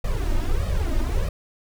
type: noise with flanger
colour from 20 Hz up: brown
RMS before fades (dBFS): -22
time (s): 0.04-1.29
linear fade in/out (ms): 5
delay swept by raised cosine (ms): 1.6 to 3.3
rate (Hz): 1.6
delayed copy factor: +0.95
effects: none